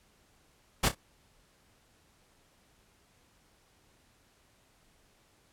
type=noise with echo; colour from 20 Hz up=pink; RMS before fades=-25 dBFS; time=0.83-0.89 s; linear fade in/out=10 ms; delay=30 ms; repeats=2; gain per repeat=-12 dB; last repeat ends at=0.95 s; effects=pink hiss -66 dBFS RMS until 5.52 s + low-pass 12000 Hz 12 dB/octave